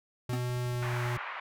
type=tone with pitch glide; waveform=square; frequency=123.47 to 121.35 Hz; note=B2 to B2; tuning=0 to -30 cents; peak=-31 dBFS; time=0.29-1.17 s; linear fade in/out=5 ms; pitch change=-30 cents; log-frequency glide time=0.59-1 s
type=tone with exponential decay; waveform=square; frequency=255.7 Hz; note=C4; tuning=40 cents flat; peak=-31 dBFS; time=0.33-0.45 s; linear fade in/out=2 ms; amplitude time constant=26 ms
type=clicks; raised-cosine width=5 ms; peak=-38 dBFS; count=10; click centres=0.498 / 0.569 / 0.663 / 0.725 / 0.757 / 0.821 / 0.857 / 0.935 / 1.059 / 1.177 s
type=band-pass noise; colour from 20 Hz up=pink; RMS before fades=-39 dBFS; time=0.82-1.4 s; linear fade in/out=5 ms; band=830 to 2300 Hz; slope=24 dB/octave
effects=none